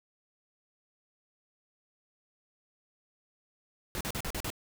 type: noise bursts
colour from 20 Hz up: pink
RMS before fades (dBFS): -35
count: 6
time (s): 3.95-4.502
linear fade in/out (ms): 0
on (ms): 57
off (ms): 42
effects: none